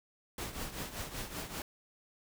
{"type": "noise with tremolo", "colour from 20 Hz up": "pink", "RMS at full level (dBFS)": -38, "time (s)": [0.38, 1.62], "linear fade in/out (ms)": 2, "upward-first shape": "triangle", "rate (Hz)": 5.2, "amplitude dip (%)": 75, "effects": []}